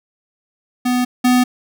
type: tone pair in turn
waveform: square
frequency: 248.4 / 249.5 Hz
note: B3 / B3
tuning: +10 / +18 cents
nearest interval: unison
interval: 8 cents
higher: second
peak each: -15 / -11 dBFS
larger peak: second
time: 0.85-1.05 / 1.24-1.44 s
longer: neither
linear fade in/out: 10 ms
effects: none